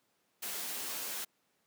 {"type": "noise with comb filter", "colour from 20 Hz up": "white", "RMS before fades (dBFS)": -39, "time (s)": [0.42, 1.25], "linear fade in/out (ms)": 10, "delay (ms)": 11, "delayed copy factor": -0.5, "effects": ["pink hiss -75 dBFS RMS until 1.66 s", "high-pass 200 Hz 12 dB/octave"]}